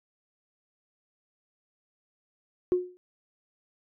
sine tone with exponential decay, 361.3 Hz, F#4, 41 cents flat, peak -17 dBFS, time 2.72-2.97 s, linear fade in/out 0 ms, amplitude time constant 54 ms, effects tanh soft clip ceiling -14 dBFS

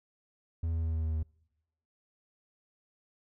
triangle tone with pitch steps, 82.41 / 81.65 / 80.9 / 80.16 / 79.42 / 78.69 Hz, E2 / E2 / E2 / E2 / D#2 / D#2, 0 / -16 / -32 / -48 / +36 / +20 cents, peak -27 dBFS, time 0.63-1.23 s, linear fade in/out 5 ms, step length 100 ms, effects noise-tail reverb RT60 0.9 s tail -26 dB re dry

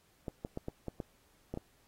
clicks, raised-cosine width 2 ms, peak -24 dBFS, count 8, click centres 0.282 / 0.449 / 0.574 / 0.684 / 0.883 / 1.002 / 1.54 / 1.574 s, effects pink hiss -69 dBFS RMS until 1.87 s + AAC 48 kbps

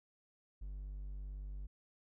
triangle tone, 49 Hz, G1, in tune, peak -40 dBFS, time 0.61-1.67 s, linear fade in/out 10 ms, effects none

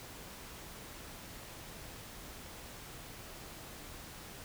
silence, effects pink hiss -49 dBFS RMS until 4.44 s

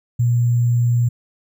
sine tone with sample-and-hold, 120 Hz, B2, 49 cents flat, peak -13 dBFS, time 0.19-1.09 s, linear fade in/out 10 ms, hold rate 7350 Hz, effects none

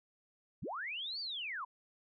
sine linear two-way sweep, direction up then down, 62.9 to 4707 to 921 Hz, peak -38 dBFS, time 0.62-1.65 s, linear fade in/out 10 ms, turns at 1.2 s, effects none

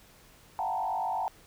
sine tone with frequency modulation, 820 Hz, G#5, 22 cents flat, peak -28 dBFS, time 0.59-1.28 s, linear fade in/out 0 ms, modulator 48.6 Hz, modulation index 2.4, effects pink hiss -57 dBFS RMS until 1.46 s

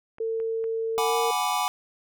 clicks, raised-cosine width 0.5 ms, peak -32 dBFS, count 3, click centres 0.184 / 0.401 / 0.641 s
sine tone with pitch glide, 450.1 to 461.7 Hz, A4 to A#4, +39 to -17 cents, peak -25 dBFS, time 0.2-1.31 s, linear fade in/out 5 ms, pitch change +44 cents, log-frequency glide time 1.05-1.15 s
square chord, G# half-diminished seventh, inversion third, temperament equal, 740 / 830.6 / 987.8 / 1174.7 Hz, F#5 / G#5 / B5 / D6, 0 / 0 / 0 / 0 cents, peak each -30 dBFS, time 0.98-1.68 s, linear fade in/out 0 ms
effects none

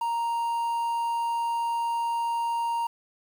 triangle tone with quantisation, 932.3 Hz, A#5, in tune, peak -23 dBFS, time 0.01-2.87 s, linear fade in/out 5 ms, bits 8, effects none

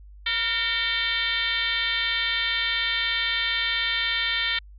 sine tone with frequency modulation, 2705 Hz, E7, 44 cents sharp, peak -22 dBFS, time 0.26-4.59 s, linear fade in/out 5 ms, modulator 436 Hz, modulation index 2.7, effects added 50 Hz sine -43 dBFS peak until 4.78 s

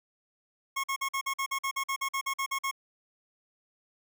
25% pulse tone bursts, 1089 Hz, C#6, 31 cents flat, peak -25 dBFS, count 16, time 0.76-2.713 s, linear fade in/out 10 ms, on 78 ms, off 47 ms, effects none

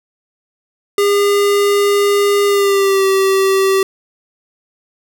square tone with pitch glide, 405.3 to 386.3 Hz, G#4 to G4, -42 to -25 cents, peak -11 dBFS, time 0.98-3.83 s, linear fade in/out 2 ms, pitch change -83 cents, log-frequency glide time 2.46-3.05 s, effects none

